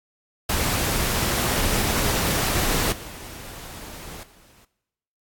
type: noise with level steps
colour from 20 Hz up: pink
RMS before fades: -23 / -39 / -54 dBFS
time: 0.49-4.65 s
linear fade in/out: 5 ms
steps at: 2.92 / 4.23 s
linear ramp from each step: 2 ms
effects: noise-tail reverb RT60 0.9 s tail -17 dB re dry + AAC 64 kbps